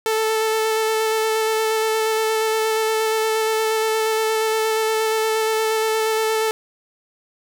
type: tone with vibrato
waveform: sawtooth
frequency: 440 Hz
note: A4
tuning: in tune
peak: -14 dBFS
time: 0.06-6.51 s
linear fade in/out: 0 ms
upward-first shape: square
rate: 8.5 Hz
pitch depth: 10 cents each way
effects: none